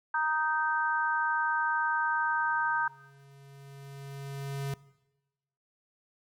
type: chord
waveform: sine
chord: Eb major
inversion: second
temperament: just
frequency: 933.4 / 1244.5 / 1555.6 Hz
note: Bb5 / Eb6 / G6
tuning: +2 / 0 / -14 cents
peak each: -29 / -33 / -29 dBFS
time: 0.14-2.88 s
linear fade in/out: 5 ms
type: tone with exponential growth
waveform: square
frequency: 138.59 Hz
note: C#3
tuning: in tune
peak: -31 dBFS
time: 2.07-4.74 s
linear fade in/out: 2 ms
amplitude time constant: 580 ms
effects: noise-tail reverb RT60 1.0 s tail -20 dB re dry + MP3 96 kbps